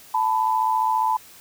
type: tone pair together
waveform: sine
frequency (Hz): 880 / 994.7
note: A5 / B5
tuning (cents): 0 / +12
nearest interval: major second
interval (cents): 212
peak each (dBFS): -21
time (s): 0.14-1.17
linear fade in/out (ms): 5
effects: white hiss -47 dBFS RMS until 1.4 s